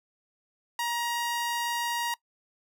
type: tone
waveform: sawtooth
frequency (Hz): 946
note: A#5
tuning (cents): +25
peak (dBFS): -24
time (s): 0.79-2.14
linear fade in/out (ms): 2
effects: noise-tail reverb RT60 0.1 s tail -21 dB re dry